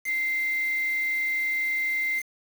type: tone with quantisation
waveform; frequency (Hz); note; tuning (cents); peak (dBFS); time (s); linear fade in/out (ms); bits
sine; 2086; C7; -6; -24; 0.04-2.23; 50; 6
effects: none